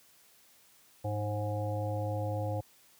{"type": "harmonic tone with a mistuned harmonic", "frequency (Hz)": 103.83, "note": "G#2", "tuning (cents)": 0, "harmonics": [1, 3, 5, 7, 8], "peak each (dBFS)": [-32, -42, -37, -41, -44], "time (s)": [1.04, 2.61], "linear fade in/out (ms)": 10, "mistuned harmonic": 5, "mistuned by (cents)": 36, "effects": ["white hiss -62 dBFS RMS until 2.99 s", "high-pass 60 Hz 12 dB/octave"]}